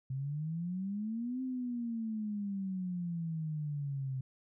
sine exponential two-way sweep, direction up then down, 129.7 to 261.4 to 129.7 Hz, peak -34 dBFS, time 0.1-4.21 s, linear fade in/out 5 ms, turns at 1.42 s, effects none

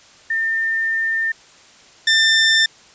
sine / 20% pulse tone pair in turn, 1805 / 1789.4 Hz, A6 / A6, +44 / +29 cents, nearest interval unison, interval 15 cents, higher first, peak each -17 / -7 dBFS, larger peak second, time 0.3-1.32 / 2.07-2.66 s, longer first, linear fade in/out 5 ms, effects white hiss -47 dBFS RMS until 2.94 s + resampled to 16000 Hz

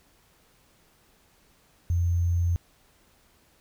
sine tone with sample-and-hold, 86.3 Hz, F2, 20 cents flat, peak -21 dBFS, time 1.9-2.56 s, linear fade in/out 0 ms, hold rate 6300 Hz, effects pink hiss -62 dBFS RMS until 3.6 s

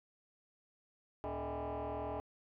sine tone with frequency modulation, 110 Hz, A2, in tune, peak -35 dBFS, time 1.24-2.2 s, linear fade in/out 0 ms, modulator 179 Hz, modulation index 4.8, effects tanh soft clip ceiling -36 dBFS

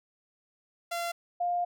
sawtooth / sine tone pair in turn, 686 / 704.5 Hz, F5 / F5, -31 / +15 cents, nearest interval unison, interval 46 cents, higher second, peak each -27 / -26 dBFS, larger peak second, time 0.91-1.12 / 1.4-1.65 s, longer second, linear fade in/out 10 ms, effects none

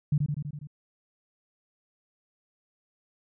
sine tone with echo, 146.83 Hz, D3, in tune, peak -20 dBFS, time 0.12-0.18 s, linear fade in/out 5 ms, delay 82 ms, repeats 6, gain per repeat -3 dB, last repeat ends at 0.672 s, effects none

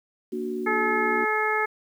sine chord, Bb augmented, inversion none, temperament equal, 233.1 / 293.7 / 370 Hz, Bb3 / D4 / F#4, 0 / 0 / 0 cents, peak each -32 / -35 / -29 dBFS, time 0.32-1.25 s, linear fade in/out 10 ms
harmonic tone, 429.9 Hz, A4, 40 cents flat, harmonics 1 / 2 / 3 / 4 / 5, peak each -28 / -28 / -28 / -28 / -28 dBFS, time 0.66-1.66 s, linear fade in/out 10 ms
effects 9-bit

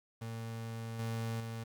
35% pulse tone with level steps, 113.8 Hz, A#2, 41 cents flat, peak -38 / -33 / -37 dBFS, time 0.21-1.64 s, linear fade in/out 10 ms, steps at 0.99 / 1.4 s, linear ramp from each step 5 ms, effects 10-bit

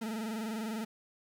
40% pulse tone with vibrato, 220 Hz, A3, in tune, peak -34 dBFS, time 0.01-0.85 s, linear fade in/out 10 ms, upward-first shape square, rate 20 Hz, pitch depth 63 cents each way, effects 10-bit

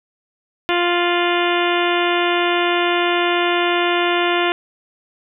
harmonic tone with a mistuned harmonic, 349.7 Hz, F4, 2 cents sharp, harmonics 1 / 2 / 3 / 4 / 5 / 6 / 7 / 8 / 9 / 10, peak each -19 / -22 / -24 / -25 / -26 / -27 / -27 / -28 / -29 / -29 dBFS, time 0.69-4.52 s, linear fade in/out 0 ms, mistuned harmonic 9, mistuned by -65 cents, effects none

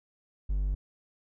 triangle tone, 49 Hz, G1, in tune, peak -24 dBFS, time 0.49-0.75 s, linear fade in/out 10 ms, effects none

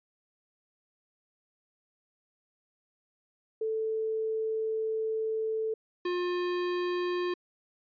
sine / square tone pair in turn, 440.7 / 355.9 Hz, A4 / F4, +3 / +33 cents, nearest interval major third, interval 370 cents, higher first, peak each -28 / -29 dBFS, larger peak first, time 3.61-5.74 / 6.05-7.34 s, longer first, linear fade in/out 5 ms, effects resampled to 11025 Hz

